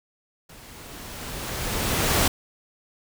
pink noise with level ramp, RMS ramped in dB -47 to -19 dBFS, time 0.49-2.28 s, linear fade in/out 5 ms, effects none

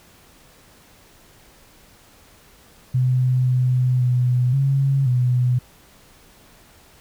sine tone with pitch steps, 127.3 / 126.6 / 124.5 / 136.9 / 124.6 Hz, C3 / B2 / B2 / C#3 / B2, -47 / +43 / +14 / -21 / +16 cents, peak -15 dBFS, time 2.94-5.59 s, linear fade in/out 10 ms, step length 530 ms, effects pink hiss -51 dBFS RMS until 7 s

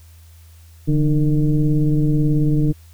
sine tone with frequency modulation, 146.83 Hz, D3, in tune, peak -13 dBFS, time 0.87-2.73 s, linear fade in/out 20 ms, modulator 156 Hz, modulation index 1.1, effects added 82 Hz sine -42 dBFS peak until 2.93 s + white hiss -54 dBFS RMS until 2.93 s

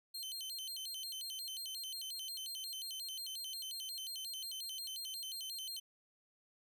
sawtooth tone with vibrato, 3591 Hz, A7, 35 cents sharp, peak -39 dBFS, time 0.14-5.8 s, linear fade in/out 10 ms, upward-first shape square, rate 5.6 Hz, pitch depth 270 cents each way, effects none

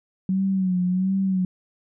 sine tone with vibrato, 186.6 Hz, F#3, 15 cents sharp, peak -19 dBFS, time 0.29-1.45 s, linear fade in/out 2 ms, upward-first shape sine, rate 1.4 Hz, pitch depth 64 cents each way, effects none

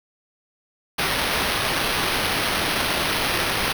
violet noise with sample-and-hold, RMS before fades -23 dBFS, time 0.98-3.73 s, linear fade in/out 10 ms, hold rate 7350 Hz, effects none

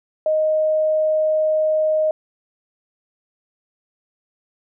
sine tone, 622.3 Hz, D#5, in tune, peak -15 dBFS, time 0.26-2.11 s, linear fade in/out 2 ms, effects none

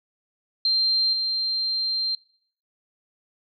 sine tone with level steps, 4160 Hz, C8, 11 cents flat, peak -18 / -22 dBFS, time 0.65-2.15 s, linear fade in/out 2 ms, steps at 1.13 s, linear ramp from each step 2 ms, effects noise-tail reverb RT60 0.6 s tail -22 dB re dry

